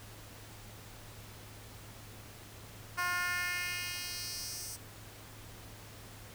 10% pulse tone with high-pass filter sweep, 356.1 Hz, F4, 34 cents sharp, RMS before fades -37 dBFS, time 2.97-4.77 s, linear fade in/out 20 ms, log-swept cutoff 1100 to 7400 Hz, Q 1.8, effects added 106 Hz sine -53 dBFS peak until 6.34 s + pink hiss -52 dBFS RMS until 6.34 s

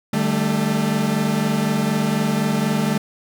40% pulse chord, D suspended fourth, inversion none, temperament equal with one note detuned, 150.61 / 196 / 220 Hz, D3 / G3 / A3, +44 / 0 / 0 cents, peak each -23 / -22 / -20 dBFS, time 0.13-2.98 s, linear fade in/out 5 ms, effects none

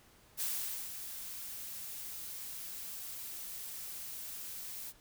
blue noise with ADSR envelope, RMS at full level -35 dBFS, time 0.37-4.93 s, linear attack 37 ms, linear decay 480 ms, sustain -9 dB, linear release 42 ms, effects pink hiss -63 dBFS RMS until 5 s

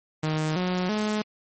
sawtooth tone with pitch steps, 155.56 / 181.81 / 212.5 Hz, D#3 / F#3 / G#3, 0 / -30 / +40 cents, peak -20 dBFS, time 0.23-1.22 s, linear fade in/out 5 ms, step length 330 ms, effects MP3 32 kbps

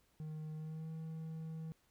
triangle tone with pitch glide, 155.2 to 160.21 Hz, D#3 to E3, -4 to -49 cents, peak -40 dBFS, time 0.2-1.72 s, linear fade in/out 0 ms, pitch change +55 cents, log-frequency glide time 0.55-0.89 s, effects pink hiss -74 dBFS RMS until 1.9 s

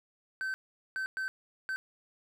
triangle tone bursts at uneven times, 1540 Hz, G6, 31 cents flat, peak -30 dBFS, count 4, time 0.41-0.54 / 0.96-1.06 / 1.17-1.28 / 1.69-1.76 s, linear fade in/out 0 ms, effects none

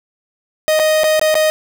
45% pulse tone with dropouts, 622.3 Hz, D#5, in tune, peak -11 dBFS, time 0.68-1.5 s, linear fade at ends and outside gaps 0 ms, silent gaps 0.792-0.797 / 1.035-1.041 / 1.195-1.214 / 1.343-1.353 s, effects none

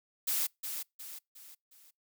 blue noise with echo, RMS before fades -31 dBFS, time 0.27-0.47 s, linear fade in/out 10 ms, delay 360 ms, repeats 4, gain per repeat -7 dB, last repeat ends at 1.91 s, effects noise-tail reverb RT60 0.2 s tail -26 dB re dry

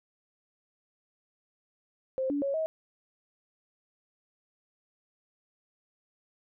sine tone with pitch steps, 525 / 286.5 / 554 / 637 Hz, C5 / D4 / C#5 / D#5, +6 / -43 / -1 / +41 cents, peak -27 dBFS, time 2.18-2.66 s, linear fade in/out 0 ms, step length 120 ms, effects none

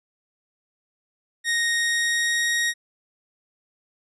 sawtooth tone with pitch glide, 1864.7 to 1878.8 Hz, A#6 to A#6, 0 to +13 cents, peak -17 dBFS, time 1.44-2.74 s, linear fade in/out 50 ms, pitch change +13 cents, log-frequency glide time 1.74-2.53 s, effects resampled to 24000 Hz

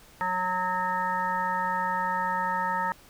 harmonic tone, 183.5 Hz, F#3, 14 cents flat, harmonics 1 / 3 / 5 / 7 / 9 / 10, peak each -39 / -39 / -27 / -32 / -39 / -34 dBFS, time 0.21-2.92 s, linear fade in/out 0 ms, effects pink hiss -54 dBFS RMS until 3.09 s

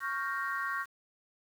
sine chord, G half-diminished seventh, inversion second, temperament equal, 1108.7 / 1396.9 / 1568 / 1864.7 Hz, Db6 / F6 / G6 / Bb6, 0 / 0 / 0 / 0 cents, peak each -35 / -38 / -37 / -37 dBFS, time 0-0.86 s, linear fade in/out 50 ms, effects tanh soft clip ceiling -23 dBFS + 9-bit

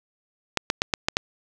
clicks, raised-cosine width 0.2 ms, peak -3 dBFS, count 6, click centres 0.573 / 0.701 / 0.819 / 0.938 / 1.085 / 1.169 s, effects none

